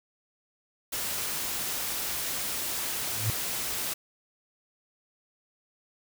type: noise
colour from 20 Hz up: white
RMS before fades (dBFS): -32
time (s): 0.92-3.94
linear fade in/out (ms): 10
type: tone with exponential growth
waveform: sine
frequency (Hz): 109.3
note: A2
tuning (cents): -11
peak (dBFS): -22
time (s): 3.07-3.3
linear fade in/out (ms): 0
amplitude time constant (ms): 49
effects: none

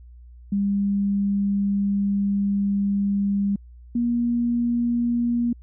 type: tone pair in turn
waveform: sine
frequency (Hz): 200.1 / 238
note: G3 / A#3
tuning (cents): +36 / +36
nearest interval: minor third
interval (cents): 300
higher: second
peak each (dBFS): -19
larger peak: neither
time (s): 0.52-3.56 / 3.95-5.53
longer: first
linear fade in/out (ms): 5
effects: added 60 Hz sine -42 dBFS peak until 5.62 s

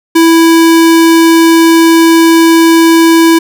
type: tone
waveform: square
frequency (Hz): 329.6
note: E4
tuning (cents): 0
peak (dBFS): -3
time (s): 0.15-3.39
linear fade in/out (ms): 10
effects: none

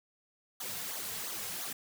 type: noise with flanger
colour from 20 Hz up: white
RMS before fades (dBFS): -39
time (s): 0.6-1.73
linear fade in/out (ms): 5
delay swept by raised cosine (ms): 0.37 to 3.47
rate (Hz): 2.9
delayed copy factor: -0.7
effects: none

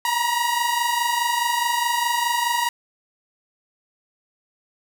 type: tone pair together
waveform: sawtooth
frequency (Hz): 941 / 965.8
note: A#5 / B5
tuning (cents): +16 / -39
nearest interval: unison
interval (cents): 45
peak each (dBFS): -19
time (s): 0.05-2.69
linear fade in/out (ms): 2
effects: none

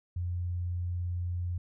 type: tone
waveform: sine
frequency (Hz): 88.2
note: F2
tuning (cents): +18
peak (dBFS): -30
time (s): 0.16-1.58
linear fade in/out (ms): 5
effects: none

